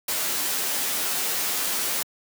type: noise with comb filter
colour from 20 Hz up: white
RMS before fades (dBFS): -26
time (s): 0.08-2.03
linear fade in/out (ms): 5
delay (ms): 11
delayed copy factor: +0.85
effects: high-pass 200 Hz 12 dB/octave